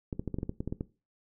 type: clicks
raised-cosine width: 3 ms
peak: -20 dBFS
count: 11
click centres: 0.128 / 0.195 / 0.277 / 0.343 / 0.386 / 0.431 / 0.494 / 0.605 / 0.676 / 0.725 / 0.809 s
effects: noise-tail reverb RT60 0.3 s tail -18 dB re dry